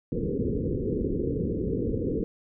white low-pass noise, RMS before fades -28 dBFS, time 0.12-2.24 s, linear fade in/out 0 ms, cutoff 490 Hz, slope 96 dB/octave, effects none

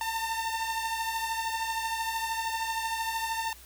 sawtooth beating tone pair, 899 / 912 Hz, A5 / A#5, +37 / -38 cents, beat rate 13 Hz, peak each -27 / -32 dBFS, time 0.01-3.53 s, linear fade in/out 2 ms, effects added 60 Hz sine -53 dBFS peak until 3.65 s + white hiss -52 dBFS RMS until 3.65 s

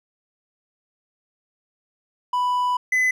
triangle tone pair in turn, 990 / 2016 Hz, B5 / B6, +4 / +35 cents, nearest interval octave, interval 1231 cents, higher second, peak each -17 / -15 dBFS, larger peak second, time 2.33-2.77 / 2.92-3.11 s, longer first, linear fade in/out 5 ms, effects none

